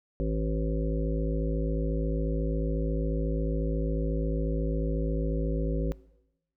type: harmonic tone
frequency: 54.1 Hz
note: A1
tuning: 29 cents flat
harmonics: 1 / 3 / 5 / 7 / 9 / 10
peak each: -28 / -33 / -35 / -36 / -38 / -38 dBFS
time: 0.2-5.92 s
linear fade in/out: 0 ms
effects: noise-tail reverb RT60 0.9 s tail -21 dB re dry